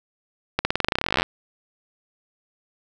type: accelerating click train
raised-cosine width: 0.3 ms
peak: -4 dBFS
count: 24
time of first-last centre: 0.59-1.23 s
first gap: 60 ms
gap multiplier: 0.92
effects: none